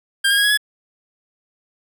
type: tone with pitch steps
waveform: 25% pulse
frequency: 1600 / 1623.3 / 1646.9 / 1670.8 / 1695.1 Hz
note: G6 / G#6 / G#6 / G#6 / G#6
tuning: +35 / -40 / -15 / +10 / +35 cents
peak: -10 dBFS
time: 0.24-0.575 s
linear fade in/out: 10 ms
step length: 67 ms
effects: none